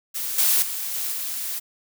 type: noise with level steps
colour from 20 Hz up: blue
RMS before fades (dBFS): -28 / -19 / -29 / -27 / -29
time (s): 0.14-1.6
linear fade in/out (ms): 20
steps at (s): 0.38 / 0.62 / 0.94 / 1.12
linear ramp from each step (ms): 5
effects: none